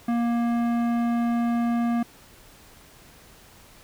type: tone with tanh clipping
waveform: sine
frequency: 235.6 Hz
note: A#3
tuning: 19 cents sharp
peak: -23 dBFS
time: 0.08-2.03 s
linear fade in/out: 5 ms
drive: 15 dB
effects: pink hiss -51 dBFS RMS until 3.83 s